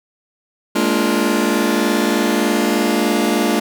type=chord; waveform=sawtooth; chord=Bb dominant seventh; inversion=third; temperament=just; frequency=209.8 / 233.1 / 291.4 / 349.6 Hz; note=Ab3 / Bb3 / D4 / F4; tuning=+18 / 0 / -13 / +2 cents; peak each=-16 dBFS; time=0.75-3.6 s; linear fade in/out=10 ms; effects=none